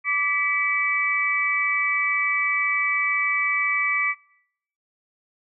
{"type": "tone cluster", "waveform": "sine", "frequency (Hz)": [1167, 1969, 2295], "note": ["D6", "B6", "D7"], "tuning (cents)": [-11, -6, -40], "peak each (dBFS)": [-28, -25, -22], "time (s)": [0.04, 4.15], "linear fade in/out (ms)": 50, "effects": ["noise-tail reverb RT60 0.7 s tail -21 dB re dry"]}